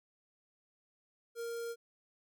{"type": "tone with notch filter", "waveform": "square", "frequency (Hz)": 466.2, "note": "A#4", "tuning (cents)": 0, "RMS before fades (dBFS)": -40, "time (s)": [1.35, 1.76], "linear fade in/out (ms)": 50, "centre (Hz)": 2600, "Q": 1.3, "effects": []}